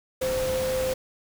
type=tone in noise; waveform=sine; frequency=518 Hz; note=C5; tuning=17 cents flat; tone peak=-24 dBFS; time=0.21-0.94 s; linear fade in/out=10 ms; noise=pink; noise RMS=-33 dBFS; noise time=0.21-0.94 s; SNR=+6 dB; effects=none